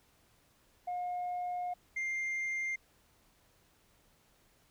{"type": "tone pair in turn", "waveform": "sine", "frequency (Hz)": [716, 2104], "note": ["F5", "C7"], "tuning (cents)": [43, 9], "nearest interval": "octave + perfect fifth", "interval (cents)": 1866, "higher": "second", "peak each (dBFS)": [-32, -30], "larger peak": "second", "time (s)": [[0.87, 1.74], [1.96, 2.76]], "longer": "first", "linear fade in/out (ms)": 10, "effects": ["tanh soft clip ceiling -32 dBFS", "pink hiss -68 dBFS RMS until 4.7 s"]}